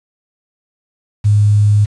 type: tone with quantisation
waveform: sine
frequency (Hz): 103.83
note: G#2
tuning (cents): 0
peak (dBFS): -7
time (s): 1.24-1.86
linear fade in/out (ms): 20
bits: 6
effects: resampled to 22050 Hz